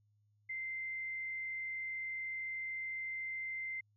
sine tone with frequency modulation, 2082 Hz, C7, 9 cents flat, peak -38 dBFS, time 0.49-3.81 s, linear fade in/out 10 ms, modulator 40.4 Hz, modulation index 0.24, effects added 104 Hz sine -70 dBFS peak until 3.96 s

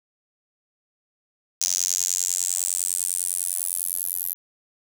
sawtooth tone with high-pass filter sweep, 89.9 Hz, F#2, 49 cents flat, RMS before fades -26 dBFS, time 1.61-4.34 s, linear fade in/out 0 ms, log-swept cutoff 6100 to 12000 Hz, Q 4.9, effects none

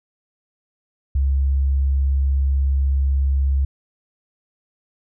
sine tone, 68.2 Hz, C#2, 28 cents flat, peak -15 dBFS, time 1.15-3.65 s, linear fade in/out 5 ms, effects none

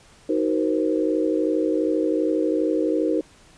sine chord, C half-diminished seventh, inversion first, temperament just, 314 / 376.7 / 470.9 / 523.3 Hz, Eb4 / Gb4 / Bb4 / C5, +16 / +31 / +18 / 0 cents, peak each -22 / -26 / -25 / -27 dBFS, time 0.29-3.21 s, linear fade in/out 5 ms, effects pink hiss -52 dBFS RMS until 3.57 s + resampled to 22050 Hz

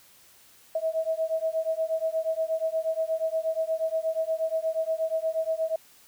sine beating tone pair, 640 / 648.4 Hz, D#5 / E5, +49 / -29 cents, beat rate 8.4 Hz, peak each -28 dBFS, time 0.75-5.76 s, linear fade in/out 5 ms, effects white hiss -56 dBFS RMS until 6.07 s

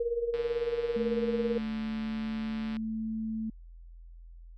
sine tone with tremolo, 470.9 Hz, A#4, 18 cents sharp, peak -25 dBFS, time 0-1.58 s, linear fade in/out 5 ms, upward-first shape sine, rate 18 Hz, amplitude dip 70%
click train, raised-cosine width 0.3 ms, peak -29 dBFS, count 353, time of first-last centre 0.34-2.768 s, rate 145 Hz
sine tone with pitch glide, 219.2 to 220.7 Hz, A3 to A3, -6 to +5 cents, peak -31 dBFS, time 0.96-3.5 s, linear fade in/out 5 ms, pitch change +11 cents, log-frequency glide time 1.31-2.56 s
effects added 42 Hz sine -46 dBFS peak until 4.57 s

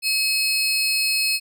30% pulse tone pair together, 2560 / 4305 Hz, D#7 / C8, +49 / +49 cents, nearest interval major sixth, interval 900 cents, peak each -19 dBFS, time 0.02-1.4 s, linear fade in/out 50 ms, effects none

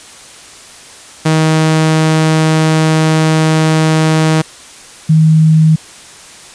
sawtooth / sine tone pair in turn, 158 / 158 Hz, D#3 / D#3, +27 / +27 cents, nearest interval unison, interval 0 cents, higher neither, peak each -4 dBFS, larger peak neither, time 1.25-4.42 / 5.09-5.76 s, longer first, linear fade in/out 10 ms, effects white hiss -35 dBFS RMS until 6.54 s + resampled to 22050 Hz

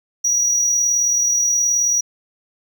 triangle tone with amplitude modulation, 5790 Hz, F#8, 38 cents flat, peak -12 dBFS, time 0.24-2.01 s, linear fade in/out 10 ms, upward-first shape sine, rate 38.8 Hz, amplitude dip 30%, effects none

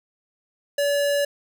square tone, 572 Hz, D5, 46 cents flat, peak -20 dBFS, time 0.78-1.25 s, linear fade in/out 5 ms, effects none

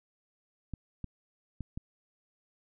clicks, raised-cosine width 5 ms, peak -25 dBFS, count 4, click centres 0.737 / 1.043 / 1.607 / 1.775 s, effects none

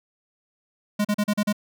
square tone bursts, 207.7 Hz, G#3, in tune, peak -20 dBFS, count 6, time 0.99-1.528 s, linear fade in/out 10 ms, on 58 ms, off 38 ms, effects none

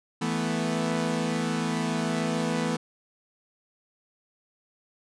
sawtooth chord, E suspended fourth, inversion none, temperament equal, 164.81 / 220 / 246.9 Hz, E3 / A3 / B3, 0 / 0 / 0 cents, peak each -26 dBFS, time 0.21-2.77 s, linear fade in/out 10 ms, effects resampled to 22050 Hz

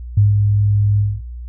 sine tone with ADSR envelope, 102.9 Hz, G#2, 16 cents flat, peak -7 dBFS, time 0.17-1.22 s, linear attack 7 ms, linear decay 160 ms, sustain -4 dB, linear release 230 ms, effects added 60 Hz sine -27 dBFS peak until 1.48 s

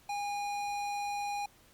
sine tone with hard clipping, 816 Hz, G#5, 31 cents flat, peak -35 dBFS, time 0.09-1.46 s, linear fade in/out 5 ms, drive 17 dB, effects pink hiss -62 dBFS RMS until 1.73 s + Opus 48 kbps

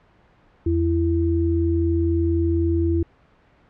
sine tone pair together, 83.62 / 334.5 Hz, E2 / E4, +25 / +25 cents, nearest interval 2 octaves, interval 2400 cents, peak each -20 dBFS, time 0.66-3.03 s, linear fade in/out 5 ms, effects pink hiss -56 dBFS RMS until 3.69 s + low-pass 2000 Hz 12 dB/octave

